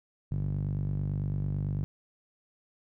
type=tone with band-pass filter; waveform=sawtooth; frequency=49 Hz; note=G1; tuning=in tune; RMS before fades=-31 dBFS; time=0.31-1.84 s; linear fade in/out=0 ms; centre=130 Hz; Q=3.7; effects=none